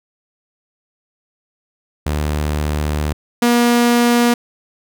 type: tone pair in turn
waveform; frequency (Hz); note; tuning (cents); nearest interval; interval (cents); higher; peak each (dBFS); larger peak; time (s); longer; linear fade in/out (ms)
sawtooth; 75 / 239.1; D2 / A#3; +37 / +44; octave + minor sixth; 2007; second; -13 / -7; second; 2.06-3.13 / 3.42-4.34; first; 5
effects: none